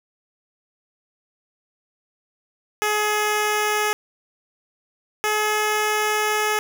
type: tone pair in turn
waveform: 10% pulse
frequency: 422.2 / 425.1 Hz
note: G#4 / G#4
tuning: +29 / +40 cents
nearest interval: unison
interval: 11 cents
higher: second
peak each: -11 dBFS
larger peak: neither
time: 2.82-3.93 / 5.24-6.59 s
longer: second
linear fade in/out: 0 ms
effects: none